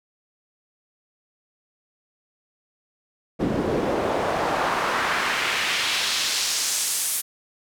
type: noise with band-pass filter sweep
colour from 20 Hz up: pink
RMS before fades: -24 dBFS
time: 3.39-7.22 s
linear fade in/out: 20 ms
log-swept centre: 280 to 11000 Hz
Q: 1.2
effects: none